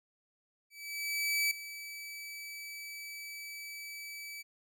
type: tone with ADSR envelope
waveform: sawtooth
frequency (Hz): 2300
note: D7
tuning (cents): -37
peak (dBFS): -24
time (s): 0.7-4.43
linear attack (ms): 810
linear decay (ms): 4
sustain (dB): -15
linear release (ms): 22
effects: none